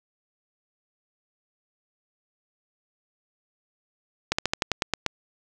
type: slowing click train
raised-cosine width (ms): 0.2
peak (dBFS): -5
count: 9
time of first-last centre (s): 4.32-5.063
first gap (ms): 65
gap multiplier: 1.1
effects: none